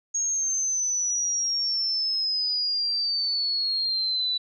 sine exponential sweep, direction down, 6590 to 3951 Hz, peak -23 dBFS, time 0.14-4.38 s, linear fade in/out 10 ms, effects none

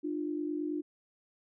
sine tone pair together, 301 / 350.3 Hz, D4 / F4, +43 / +5 cents, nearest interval minor third, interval 262 cents, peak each -33 / -37 dBFS, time 0.03-0.82 s, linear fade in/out 20 ms, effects none

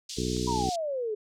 white band-pass noise, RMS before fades -39 dBFS, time 0.09-0.76 s, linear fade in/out 5 ms, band 3500 to 6400 Hz, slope 24 dB/octave
harmonic tone, 61.74 Hz, B1, in tune, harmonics 1 / 2 / 3 / 4 / 5 / 6 / 7, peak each -35 / -35 / -35 / -35 / -35 / -35 / -35 dBFS, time 0.17-0.7 s, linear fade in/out 10 ms
clicks, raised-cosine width 0.3 ms, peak -35 / -37 dBFS, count 2, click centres 0.367 / 0.621 s
sine exponential sweep, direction down, 987.8 to 411.6 Hz, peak -28 dBFS, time 0.47-1.15 s, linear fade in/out 10 ms
effects none

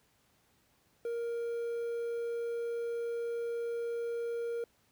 triangle tone with quantisation, 468.4 Hz, A#4, 8 cents sharp, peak -31 dBFS, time 1.05-4.64 s, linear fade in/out 2 ms, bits 10, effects pink hiss -70 dBFS RMS until 4.91 s + high-pass 60 Hz 12 dB/octave

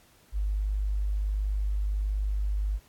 sine tone, 50.7 Hz, G#1, 41 cents flat, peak -25 dBFS, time 0.32-2.8 s, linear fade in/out 50 ms, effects pink hiss -60 dBFS RMS until 2.88 s + AAC 64 kbps

